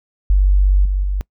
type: tone with level steps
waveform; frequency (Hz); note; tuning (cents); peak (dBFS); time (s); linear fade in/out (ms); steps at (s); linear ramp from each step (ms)
sine; 48.06; G1; -34; -9 / -14 / -16; 0.3-1.21; 0; 0.85 / 1.03; 5
effects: noise-tail reverb RT60 0.1 s tail -25 dB re dry